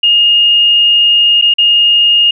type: tone with dropouts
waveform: sine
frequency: 2844 Hz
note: F7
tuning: 31 cents sharp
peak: -5 dBFS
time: 0.03-2.31 s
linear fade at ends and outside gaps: 5 ms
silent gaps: 1.414-1.422 / 1.539-1.583 s
effects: none